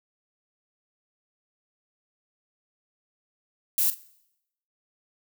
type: noise with echo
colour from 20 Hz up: violet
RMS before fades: -23 dBFS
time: 3.78-3.9 s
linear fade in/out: 0 ms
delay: 43 ms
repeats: 1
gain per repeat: -13 dB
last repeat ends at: 3.943 s
effects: noise-tail reverb RT60 0.8 s tail -20 dB re dry